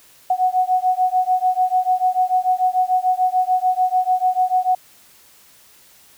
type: beating tone pair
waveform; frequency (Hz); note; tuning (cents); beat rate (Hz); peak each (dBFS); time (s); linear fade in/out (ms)
sine; 735 / 741.8; F#5 / F#5; -12 / +4; 6.8; -18; 0.3-4.75; 5
effects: white hiss -50 dBFS RMS until 6.17 s